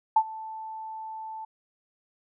sine tone with ADSR envelope, 880 Hz, A5, in tune, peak -14 dBFS, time 0.16-1.45 s, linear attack 6 ms, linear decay 61 ms, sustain -21 dB, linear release 6 ms, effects none

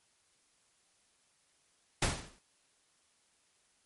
pink noise with exponential decay, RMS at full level -26 dBFS, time 2.02-2.39 s, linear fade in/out 5 ms, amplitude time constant 79 ms, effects white hiss -71 dBFS RMS until 3.85 s + MP3 48 kbps

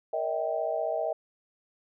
sine chord, E half-diminished seventh, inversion second, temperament equal with one note detuned, 466.2 / 587.3 / 642.7 / 784 Hz, Bb4 / D5 / E5 / G5, 0 / 0 / -44 / 0 cents, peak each -35 / -35 / -29 / -35 dBFS, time 0.13-1.13 s, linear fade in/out 5 ms, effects none

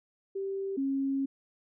sine tone pair in turn, 390 / 272.3 Hz, G4 / C#4, -9 / -31 cents, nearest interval tritone, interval 622 cents, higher first, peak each -31 / -27 dBFS, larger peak second, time 0.35-0.77 / 0.77-1.26 s, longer second, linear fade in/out 10 ms, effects none

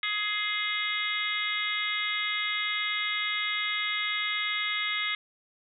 harmonic tone with a mistuned harmonic, 419.4 Hz, G#4, 17 cents sharp, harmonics 3 / 4 / 5 / 6 / 7 / 8 / 9, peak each -37 / -38 / -30 / -41 / -39 / -35 / -36 dBFS, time 0.03-5.15 s, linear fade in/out 2 ms, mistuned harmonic 9, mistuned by -22 cents, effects none

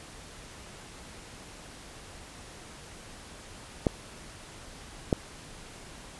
clicks, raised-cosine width 2 ms, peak -9 dBFS, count 2, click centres 3.868 / 5.128 s, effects pink hiss -47 dBFS RMS until 6.19 s + resampled to 24000 Hz

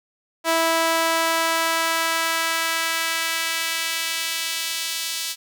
sawtooth tone with high-pass filter sweep, 328.2 Hz, E4, 8 cents flat, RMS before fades -23 dBFS, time 0.44-5.36 s, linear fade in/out 50 ms, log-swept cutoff 660 to 3900 Hz, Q 1, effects none

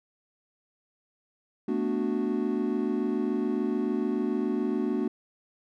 triangle chord, B minor seventh, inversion third, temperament equal, 220 / 246.9 / 293.7 / 370 Hz, A3 / B3 / D4 / F#4, 0 / 0 / 0 / 0 cents, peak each -29 dBFS, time 1.68-5.08 s, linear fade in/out 5 ms, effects none

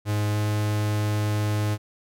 45% pulse tone with pitch glide, 104.7 to 105.37 Hz, G#2 to G#2, +15 to +26 cents, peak -22 dBFS, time 0.05-1.78 s, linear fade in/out 50 ms, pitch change +11 cents, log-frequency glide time 0.31-0.37 s, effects none

